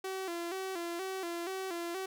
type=tone with vibrato; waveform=sawtooth; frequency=360.6 Hz; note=F#4; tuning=45 cents flat; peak=-32 dBFS; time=0.04-2.06 s; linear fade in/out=5 ms; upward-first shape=square; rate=2.1 Hz; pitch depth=93 cents each way; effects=none